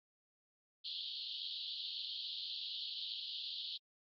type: band-pass noise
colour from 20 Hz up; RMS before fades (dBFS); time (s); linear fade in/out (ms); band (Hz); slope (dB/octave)
white; -44; 0.84-3.78; 20; 3000 to 4500; 96
effects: AAC 48 kbps